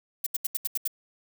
violet noise bursts, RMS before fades -27 dBFS, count 7, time 0.24-0.877 s, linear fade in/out 5 ms, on 25 ms, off 77 ms, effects none

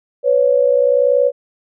sine tone pair together, 499.3 / 560 Hz, B4 / C#5, +19 / +18 cents, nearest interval major second, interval 199 cents, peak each -13 dBFS, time 0.23-1.32 s, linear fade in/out 50 ms, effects none

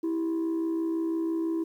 sine tone pair together, 328 / 394 Hz, E4 / G4, -9 / +9 cents, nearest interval minor third, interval 318 cents, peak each -24 / -34 dBFS, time 0.03-1.64 s, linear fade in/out 10 ms, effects tanh soft clip ceiling -24 dBFS + 10-bit

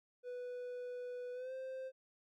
triangle tone with pitch glide, 493.9 to 523 Hz, B4 to C5, 0 to -1 cents, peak -40 dBFS, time 0.23-1.92 s, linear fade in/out 50 ms, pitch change +99 cents, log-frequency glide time 1.33-1.53 s, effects none

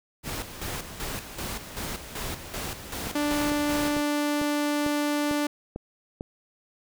pink noise with tremolo, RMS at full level -33 dBFS, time 0.23-4.03 s, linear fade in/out 50 ms, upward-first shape square, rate 2.6 Hz, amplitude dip 60%
click train, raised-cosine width 2 ms, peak -20 dBFS, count 8, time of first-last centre 3.07-6.209 s, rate 2.23 Hz
sawtooth tone, 293.7 Hz, D4, in tune, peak -20 dBFS, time 3.15-5.47 s, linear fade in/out 5 ms
effects none

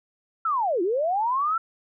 sine linear two-way sweep, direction down then up, 1361 to 329.6 to 1361 Hz, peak -21 dBFS, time 0.45-1.58 s, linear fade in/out 5 ms, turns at 0.82 s, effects none

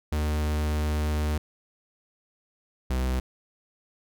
45% pulse tone pair in turn, 75.7 / 63.78 Hz, D#2 / C2, -47 / -44 cents, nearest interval minor third, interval 297 cents, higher first, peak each -24 dBFS, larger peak neither, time 0.12-1.38 / 2.9-3.2 s, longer first, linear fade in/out 5 ms, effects none

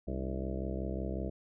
harmonic tone with a mistuned harmonic, 65.41 Hz, C2, in tune, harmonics 1 / 2 / 3 / 4 / 5 / 6 / 7 / 8 / 9 / 10, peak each -37 / -43 / -40 / -47 / -43 / -45 / -46 / -49 / -46 / -47 dBFS, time 0.07-1.3 s, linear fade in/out 10 ms, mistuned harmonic 4, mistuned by +130 cents, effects none

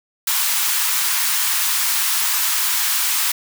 white high-pass noise, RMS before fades -19 dBFS, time 0.27-3.32 s, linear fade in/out 5 ms, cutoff 870 Hz, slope 48 dB/octave, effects none

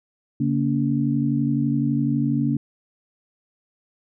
sine tone cluster, 140.2 / 231.7 / 283.8 Hz, C#3 / A#3 / C#4, +20 / -10 / +41 cents, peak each -23 dBFS, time 0.4-2.57 s, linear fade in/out 5 ms, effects none

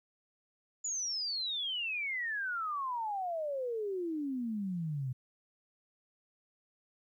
sine exponential sweep, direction down, 7040 to 124.1 Hz, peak -33 dBFS, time 0.84-5.13 s, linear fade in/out 10 ms, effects 12-bit

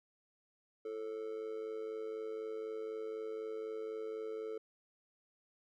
triangle tone with amplitude modulation, 440 Hz, A4, in tune, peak -34 dBFS, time 0.85-4.58 s, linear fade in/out 5 ms, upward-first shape sine, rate 104 Hz, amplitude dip 70%, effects none

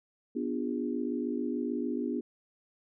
sine chord, B diminished seventh, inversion none, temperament equal with one note detuned, 246.9 / 293.7 / 349.2 / 407.7 Hz, B3 / D4 / F4 / Ab4, 0 / 0 / 0 / -32 cents, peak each -33 / -35 / -37 / -38 dBFS, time 0.35-2.21 s, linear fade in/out 10 ms, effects none

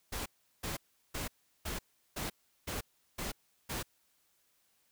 pink noise bursts, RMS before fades -38 dBFS, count 8, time 0.12-3.83 s, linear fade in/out 10 ms, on 140 ms, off 370 ms, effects white hiss -73 dBFS RMS until 4.91 s

